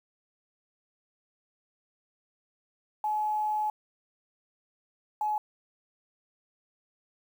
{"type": "tone pair in turn", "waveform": "sine", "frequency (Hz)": [851, 848], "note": ["G#5", "G#5"], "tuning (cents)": [42, 36], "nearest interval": "unison", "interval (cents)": 6, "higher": "first", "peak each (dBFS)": -26, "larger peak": "neither", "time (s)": [[3.04, 3.7], [5.21, 5.38]], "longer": "first", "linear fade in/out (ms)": 2, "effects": ["9-bit"]}